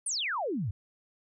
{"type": "exponential sweep", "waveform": "sine", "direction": "down", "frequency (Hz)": [9956, 87], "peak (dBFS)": -29, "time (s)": [0.06, 0.71], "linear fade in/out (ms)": 5, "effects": []}